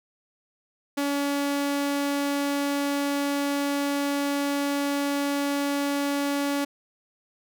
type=tone; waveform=sawtooth; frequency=283.5 Hz; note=C#4; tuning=39 cents sharp; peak=-20 dBFS; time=0.97-6.65 s; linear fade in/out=10 ms; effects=none